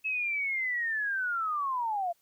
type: linear sweep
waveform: sine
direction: down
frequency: 2600 to 668 Hz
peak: -28 dBFS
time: 0.04-2.13 s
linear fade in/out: 20 ms
effects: white hiss -70 dBFS RMS until 2.21 s